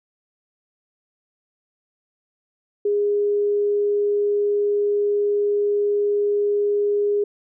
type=tone; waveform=sine; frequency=410.7 Hz; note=G#4; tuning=19 cents flat; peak=-17 dBFS; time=2.85-7.24 s; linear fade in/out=5 ms; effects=none